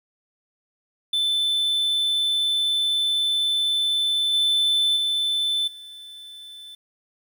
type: tone with level steps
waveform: triangle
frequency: 3524 Hz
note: A7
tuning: 2 cents sharp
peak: -18 / -16 / -19 / -37 dBFS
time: 1.13-6.75 s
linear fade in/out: 5 ms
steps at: 4.33 / 4.96 / 5.67 s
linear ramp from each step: 10 ms
effects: 9-bit